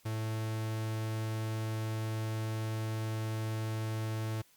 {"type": "tone", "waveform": "45% pulse", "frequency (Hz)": 110, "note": "A2", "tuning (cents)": 0, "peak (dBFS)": -33, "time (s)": [0.05, 4.42], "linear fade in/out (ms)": 10, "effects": ["white hiss -65 dBFS RMS until 4.56 s", "Opus 48 kbps"]}